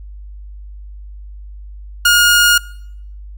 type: tone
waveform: sawtooth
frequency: 1429 Hz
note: F6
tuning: 39 cents sharp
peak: -4 dBFS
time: 2.05-2.58 s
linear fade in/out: 5 ms
effects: noise-tail reverb RT60 0.7 s tail -23 dB re dry + added 50 Hz sine -30 dBFS peak until 3.37 s